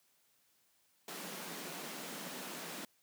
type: high-pass noise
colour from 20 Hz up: pink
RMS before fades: -45 dBFS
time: 1.08-2.85 s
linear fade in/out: 2 ms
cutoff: 160 Hz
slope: 96 dB/octave
effects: white hiss -73 dBFS RMS until 3.02 s + high-pass 80 Hz 12 dB/octave